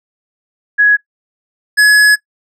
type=tone pair in turn; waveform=sine / square; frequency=1673 / 1691.5 Hz; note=G#6 / G#6; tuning=+12 / +31 cents; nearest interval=unison; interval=19 cents; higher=second; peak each=-5 dBFS; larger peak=neither; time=0.78-0.97 / 1.77-2.16 s; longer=second; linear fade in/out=20 ms; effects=noise-tail reverb RT60 0.1 s tail -21 dB re dry + low-pass 10000 Hz 12 dB/octave